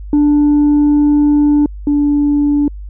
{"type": "tone pair in turn", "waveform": "sine", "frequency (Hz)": [293.5, 290.3], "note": ["D4", "D4"], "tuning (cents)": [-1, -20], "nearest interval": "unison", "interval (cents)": 19, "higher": "first", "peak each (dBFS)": [-5, -8], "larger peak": "first", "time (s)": [[0.13, 1.66], [1.87, 2.68]], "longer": "first", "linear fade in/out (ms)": 2, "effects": ["tanh soft clip ceiling -6 dBFS", "added 50 Hz sine -25 dBFS peak until 2.89 s"]}